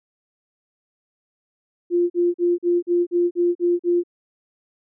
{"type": "tone bursts", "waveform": "sine", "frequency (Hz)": 349.2, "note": "F4", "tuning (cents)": 0, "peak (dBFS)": -15, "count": 9, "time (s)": [1.9, 4.036], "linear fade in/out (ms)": 50, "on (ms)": 200, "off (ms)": 42, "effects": []}